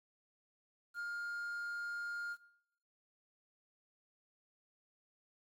triangle tone with quantisation, 1411 Hz, F6, 17 cents sharp, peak -37 dBFS, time 0.94-2.37 s, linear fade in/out 50 ms, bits 11, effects noise-tail reverb RT60 0.8 s tail -18 dB re dry + AAC 64 kbps

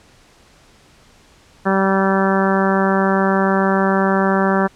harmonic tone, 193.2 Hz, G3, 25 cents flat, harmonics 1 / 2 / 3 / 4 / 5 / 6 / 7 / 8 / 9, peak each -17 / -20 / -22 / -23 / -24 / -25 / -25 / -26 / -27 dBFS, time 1.65-4.68 s, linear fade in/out 20 ms, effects pink hiss -50 dBFS RMS until 4.75 s + low-pass 8000 Hz 12 dB/octave

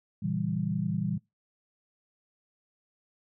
sine chord, A# diminished seventh, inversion none, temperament equal, 116.54 / 138.59 / 164.81 / 196 Hz, A#2 / C#3 / E3 / G3, 0 / 0 / 0 / 0 cents, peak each -35 / -37 / -31 / -32 dBFS, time 0.22-1.18 s, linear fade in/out 10 ms, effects noise-tail reverb RT60 0.2 s tail -21 dB re dry

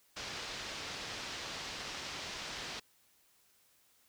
white low-pass noise, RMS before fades -43 dBFS, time 0.16-2.8 s, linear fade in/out 10 ms, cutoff 5400 Hz, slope 24 dB/octave, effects white hiss -69 dBFS RMS until 4.08 s

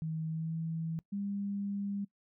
sine tone with pitch glide, 159.4 to 162.84 Hz, D#3 to E3, +42 to -21 cents, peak -33 dBFS, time 0.02-0.99 s, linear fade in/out 0 ms, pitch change +37 cents, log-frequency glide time 0.28-0.55 s
sine tone, 200.5 Hz, G3, 39 cents sharp, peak -33 dBFS, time 1.12-2.05 s, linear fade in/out 10 ms
effects noise-tail reverb RT60 0.1 s tail -22 dB re dry

